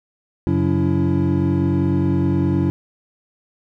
triangle tone cluster, 92.4 / 137.4 / 182.7 / 283.6 / 333.2 Hz, F#2 / C#3 / F#3 / C#4 / E4, -2 / -15 / -22 / +40 / +19 cents, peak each -20 dBFS, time 0.47-2.7 s, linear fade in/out 0 ms, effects none

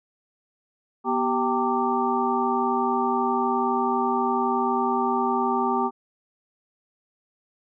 sine tone cluster, 244.3 / 388 / 787 / 906 / 1174 Hz, B3 / G4 / G5 / A#5 / D6, -19 / -18 / +7 / -50 / -1 cents, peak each -27 dBFS, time 1.04-5.91 s, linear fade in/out 50 ms, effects none

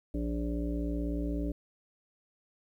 harmonic tone, 58.1 Hz, A#1, 5 cents flat, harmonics 1 / 3 / 5 / 7 / 9 / 10, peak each -33 / -39 / -34 / -44 / -48 / -44 dBFS, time 0.14-1.52 s, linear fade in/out 5 ms, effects 11-bit

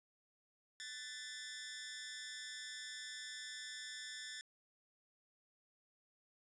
15% pulse tone with amplitude modulation, 1760 Hz, A6, in tune, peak -36 dBFS, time 0.8-4.41 s, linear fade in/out 0 ms, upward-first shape sine, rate 260 Hz, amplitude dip 80%, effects resampled to 22050 Hz + 13-bit

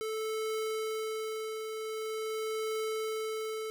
square tone with tremolo, 437.8 Hz, A4, 9 cents flat, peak -32 dBFS, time 0.01-3.7 s, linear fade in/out 0 ms, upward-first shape triangle, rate 0.45 Hz, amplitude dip 45%, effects none

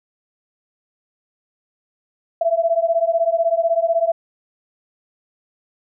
sine beating tone pair, 659.3 / 675.3 Hz, E5 / E5, 0 / +42 cents, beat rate 16 Hz, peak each -18 dBFS, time 2.41-4.12 s, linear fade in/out 5 ms, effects none

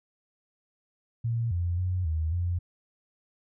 sine tone with pitch steps, 116.1 / 87.1 / 91.2 / 79.4 / 87.8 Hz, A#2 / F2 / F#2 / D#2 / F2, -7 / -4 / -24 / +36 / +10 cents, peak -25 dBFS, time 1.24-2.59 s, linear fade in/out 10 ms, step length 270 ms, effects none

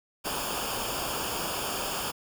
pink noise with comb filter, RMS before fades -32 dBFS, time 0.24-2.12 s, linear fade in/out 20 ms, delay 0.5 ms, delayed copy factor -0.75, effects none

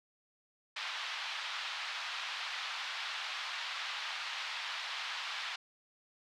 white band-pass noise, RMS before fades -40 dBFS, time 0.76-5.56 s, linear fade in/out 5 ms, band 860 to 4000 Hz, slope 24 dB/octave, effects none

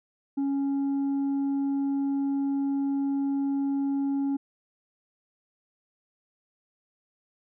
sine tone with tanh clipping, 277.2 Hz, C#4, in tune, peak -25 dBFS, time 0.37-4.37 s, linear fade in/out 10 ms, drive 3 dB, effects none

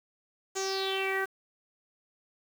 sawtooth tone with low-pass filter sweep, 385.6 Hz, G4, 28 cents flat, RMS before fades -31 dBFS, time 0.55-1.26 s, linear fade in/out 20 ms, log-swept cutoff 7100 to 1600 Hz, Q 6.6, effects 8-bit

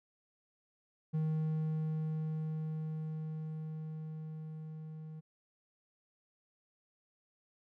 triangle tone with level ramp, 156.8 Hz, D#3, 14 cents sharp, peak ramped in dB -28 to -42 dBFS, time 1.13-5.21 s, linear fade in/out 20 ms, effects none

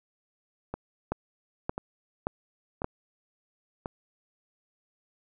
two click trains, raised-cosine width 1 ms, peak -19 / -14 dBFS, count 4 / 4, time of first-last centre 0.74-3.859 / 1.12-2.844 s, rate 0.962 / 1.74 Hz, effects none

